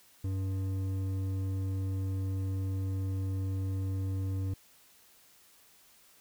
sine tone with hard clipping, 95.6 Hz, G2, 43 cents flat, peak -32 dBFS, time 0.24-4.54 s, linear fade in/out 5 ms, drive 8 dB, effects white hiss -61 dBFS RMS until 6.2 s

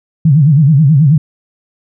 sine tone with vibrato, 147.3 Hz, D3, 6 cents sharp, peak -4 dBFS, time 0.25-1.18 s, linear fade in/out 5 ms, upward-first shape sine, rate 9.3 Hz, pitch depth 190 cents each way, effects none

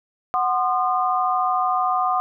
sine chord, C diminished, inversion second, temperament equal with one note detuned, 740 / 1046.5 / 1219.6 Hz, Gb5 / C6 / Eb6, 0 / 0 / -35 cents, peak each -21 / -25 / -22 dBFS, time 0.34-2.2 s, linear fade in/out 0 ms, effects none

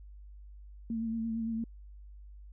sine tone with vibrato, 226.1 Hz, A3, 47 cents sharp, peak -31 dBFS, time 0.9-1.64 s, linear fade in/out 2 ms, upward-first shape sine, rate 8.8 Hz, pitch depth 29 cents each way, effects added 50 Hz sine -47 dBFS peak until 2.52 s

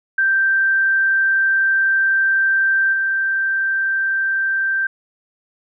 sine tone with level steps, 1568 Hz, G6, in tune, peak -13 / -16 dBFS, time 0.18-4.87 s, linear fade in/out 5 ms, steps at 2.92 s, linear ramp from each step 20 ms, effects none

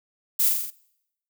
violet noise with echo, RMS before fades -21 dBFS, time 0.39-0.49 s, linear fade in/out 10 ms, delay 43 ms, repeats 5, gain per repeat -3 dB, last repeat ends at 0.705 s, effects noise-tail reverb RT60 0.8 s tail -23 dB re dry

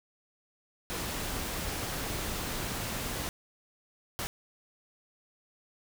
pink noise bursts at uneven times, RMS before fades -35 dBFS, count 2, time 0.9-3.29 / 4.19-4.27 s, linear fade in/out 0 ms, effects none

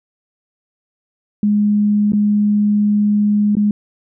sine tone with dropouts, 207.7 Hz, G#3, in tune, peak -11 dBFS, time 1.43-3.71 s, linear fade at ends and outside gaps 2 ms, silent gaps 2.121-2.133 / 3.553-3.568 s, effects none

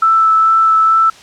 sine tone with vibrato, 1318.5 Hz, E6, in tune, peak -7 dBFS, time 0.02-1.1 s, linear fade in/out 5 ms, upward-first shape sine, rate 2.3 Hz, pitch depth 9 cents each way, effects white hiss -39 dBFS RMS until 1.22 s + low-pass 6000 Hz 12 dB/octave

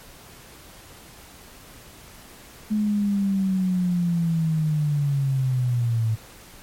sine linear sweep, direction down, 214.2 to 109.3 Hz, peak -19 dBFS, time 2.7-6.16 s, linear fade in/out 20 ms, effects pink hiss -46 dBFS RMS until 6.62 s + MP3 64 kbps

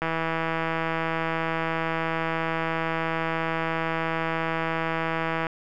click train, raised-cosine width 0.5 ms, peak -12 dBFS, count 889, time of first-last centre 0.02-5.468 s, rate 163 Hz, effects none

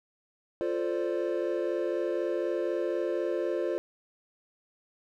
triangle chord, D minor seventh, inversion first, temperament equal with one note detuned, 349.2 / 443.1 / 523.3 / 587.3 Hz, F4 / A4 / C5 / D5, 0 / +12 / 0 / 0 cents, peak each -29 / -33 / -31 / -33 dBFS, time 0.61-3.78 s, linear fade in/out 0 ms, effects none

